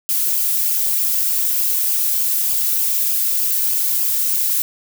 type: noise with flanger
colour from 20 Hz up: violet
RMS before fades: -18 dBFS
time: 0.09-4.62 s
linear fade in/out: 0 ms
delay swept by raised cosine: 0.5 to 2.5 ms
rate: 3.3 Hz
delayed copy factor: -0.5
effects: none